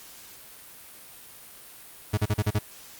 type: tone bursts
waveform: 40% pulse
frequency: 104.9 Hz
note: G#2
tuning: 18 cents sharp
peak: -20 dBFS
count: 6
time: 2.13-2.59 s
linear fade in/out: 10 ms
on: 45 ms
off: 38 ms
effects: white hiss -47 dBFS RMS until 2.99 s + Opus 48 kbps